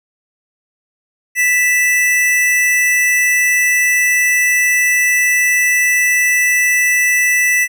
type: tone pair together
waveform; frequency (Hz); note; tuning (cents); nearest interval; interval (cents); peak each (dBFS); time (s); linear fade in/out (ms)
square; 1975.5 / 2637; B6 / E7; 0 / 0; perfect fourth; 500; -12 / -20; 1.35-7.68; 50
effects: none